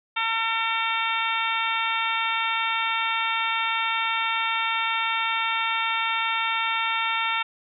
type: harmonic tone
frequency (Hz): 452.6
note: A4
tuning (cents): +49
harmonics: 2 / 3 / 4 / 5 / 6 / 7 / 8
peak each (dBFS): -29 / -28 / -33 / -29 / -30 / -36 / -32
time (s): 0.16-7.43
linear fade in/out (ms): 10
effects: none